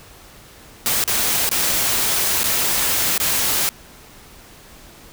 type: noise with dropouts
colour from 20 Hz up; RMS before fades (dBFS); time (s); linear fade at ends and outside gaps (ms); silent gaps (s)
white; -19; 0.86-3.69; 0; 1.039-1.077 / 1.491-1.514 / 2.433-2.441 / 3.178-3.201
effects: pink hiss -44 dBFS RMS until 5.12 s